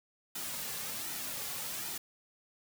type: noise with flanger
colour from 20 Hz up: white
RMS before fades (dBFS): -39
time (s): 0.35-1.98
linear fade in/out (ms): 5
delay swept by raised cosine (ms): 1.8 to 3.2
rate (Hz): 1.3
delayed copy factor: -0.5
effects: none